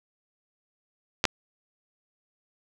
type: clicks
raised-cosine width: 0.2 ms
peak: -4 dBFS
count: 2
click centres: 1.241 / 1.253 s
effects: none